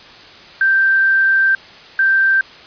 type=tone pair in turn; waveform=sine; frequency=1568 / 1568 Hz; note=G6 / G6; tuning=0 / 0 cents; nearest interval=unison; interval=0 cents; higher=neither; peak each=-10 dBFS; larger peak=neither; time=0.61-1.55 / 1.99-2.41 s; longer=first; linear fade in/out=2 ms; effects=white hiss -39 dBFS RMS until 2.66 s + resampled to 11025 Hz